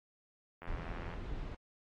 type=click train; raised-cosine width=0.5 ms; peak=-32 dBFS; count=45; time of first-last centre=0.62-1.138 s; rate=84.9 Hz
type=noise; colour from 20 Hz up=brown; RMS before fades=-41 dBFS; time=0.67-1.55 s; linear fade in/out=5 ms
effects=low-pass 4000 Hz 12 dB/octave + AAC 32 kbps